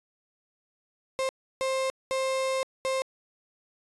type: tone bursts at uneven times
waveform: 35% pulse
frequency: 528 Hz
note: C5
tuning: 16 cents sharp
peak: -24 dBFS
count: 4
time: 1.19-1.29 / 1.61-1.9 / 2.11-2.63 / 2.85-3.02 s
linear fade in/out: 0 ms
effects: resampled to 24000 Hz